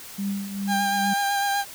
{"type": "tone with tremolo", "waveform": "sine", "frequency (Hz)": 198.8, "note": "G3", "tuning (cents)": 25, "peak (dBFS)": -23, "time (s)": [0.18, 1.14], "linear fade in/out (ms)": 10, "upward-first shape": "triangle", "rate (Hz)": 2.4, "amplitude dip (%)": 70}
{"type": "tone with vibrato", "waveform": "30% pulse", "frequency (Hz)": 801, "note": "G5", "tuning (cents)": 37, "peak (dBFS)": -19, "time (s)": [0.67, 1.65], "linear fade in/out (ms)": 50, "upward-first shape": "sine", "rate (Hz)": 8, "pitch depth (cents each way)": 20}
{"effects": ["white hiss -41 dBFS RMS until 1.74 s"]}